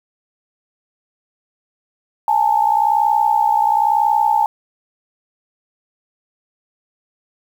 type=tone pair together; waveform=sine; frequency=832 / 893 Hz; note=G#5 / A5; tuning=+3 / +25 cents; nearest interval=minor second; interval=122 cents; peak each=-15 dBFS; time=2.28-4.46 s; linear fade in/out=2 ms; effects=7-bit